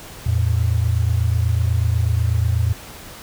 sine tone pair together, 84.06 / 112.2 Hz, E2 / A2, +34 / +34 cents, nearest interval perfect fourth, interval 500 cents, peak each -18 dBFS, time 0.26-2.73 s, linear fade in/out 5 ms, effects pink hiss -38 dBFS RMS until 3.22 s

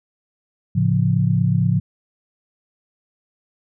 sine chord, A augmented, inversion none, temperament equal, 110 / 138.59 / 174.61 Hz, A2 / C#3 / E#3, 0 / 0 / 0 cents, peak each -19 dBFS, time 0.75-1.8 s, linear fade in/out 10 ms, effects none

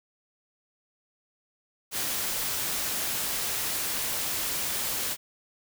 white noise, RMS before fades -30 dBFS, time 1.91-5.17 s, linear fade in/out 50 ms, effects none

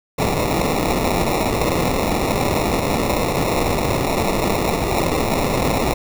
blue noise with sample-and-hold, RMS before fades -19 dBFS, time 0.18-5.94 s, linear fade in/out 10 ms, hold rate 1575 Hz, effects none

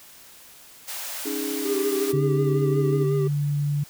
white high-pass noise, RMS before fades -33 dBFS, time 0.87-2.13 s, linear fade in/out 20 ms, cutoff 500 Hz, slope 96 dB/octave
sine chord, C# suspended second, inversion none, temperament equal, 277.2 / 311.1 / 415.3 Hz, C#4 / D#4 / G#4, 0 / 0 / 0 cents, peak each -31 dBFS, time 1.25-3.05 s, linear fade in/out 10 ms
triangle tone with vibrato, 396.7 Hz, G4, 21 cents sharp, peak -21 dBFS, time 1.65-3.28 s, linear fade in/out 10 ms, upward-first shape sine, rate 5.5 Hz, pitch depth 39 cents each way
sine tone with pitch glide, 143.6 to 144.93 Hz, D3 to D3, -39 to -23 cents, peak -21 dBFS, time 2.13-3.84 s, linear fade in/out 10 ms, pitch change +16 cents, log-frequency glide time 2.71-3.15 s
effects white hiss -48 dBFS RMS until 3.89 s

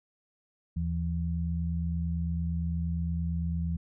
sine tone pair together, 79.3 / 168.03 Hz, D#2 / E3, +33 / +33 cents, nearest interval octave + minor second, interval 1300 cents, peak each -30 / -31 dBFS, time 0.76-3.77 s, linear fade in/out 10 ms, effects none

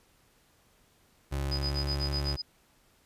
30% pulse tone with pitch glide, 69.2 to 70.33 Hz, C#2 to C#2, -2 to +26 cents, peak -27 dBFS, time 1.31-2.37 s, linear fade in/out 20 ms, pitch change +28 cents, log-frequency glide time 1.59-1.82 s
sine tone with tremolo, 4978 Hz, D#8, in tune, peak -30 dBFS, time 1.51-2.42 s, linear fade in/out 10 ms, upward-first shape sine, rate 8 Hz, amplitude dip 100%
effects pink hiss -65 dBFS RMS until 3.05 s + resampled to 32000 Hz

